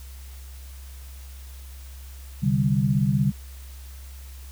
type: chord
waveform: sine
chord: C suspended second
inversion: none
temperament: just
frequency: 130.81 / 147.16 / 196.22 Hz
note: C3 / D3 / G3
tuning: 0 / +4 / +2 cents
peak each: -23 dBFS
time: 2.42-3.32 s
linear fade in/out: 20 ms
effects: added 66 Hz sine -38 dBFS peak until 4.51 s + white hiss -50 dBFS RMS until 4.51 s